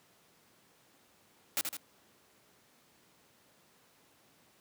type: noise with echo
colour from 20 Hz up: white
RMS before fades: -31 dBFS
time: 1.57-1.61 s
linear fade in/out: 0 ms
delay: 79 ms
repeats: 2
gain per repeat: -5 dB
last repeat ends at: 1.768 s
effects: pink hiss -65 dBFS RMS until 4.6 s + high-pass 150 Hz 12 dB/octave